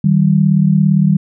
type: tone pair together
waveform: sine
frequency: 155.56 / 193.14 Hz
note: D#3 / G3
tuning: 0 / -25 cents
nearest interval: major third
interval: 375 cents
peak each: -11 dBFS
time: 0.04-1.17 s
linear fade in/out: 5 ms
effects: none